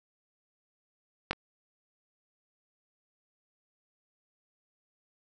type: clicks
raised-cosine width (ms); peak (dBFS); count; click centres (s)
0.3; -10 / -29; 2; 1.31 / 1.331
effects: none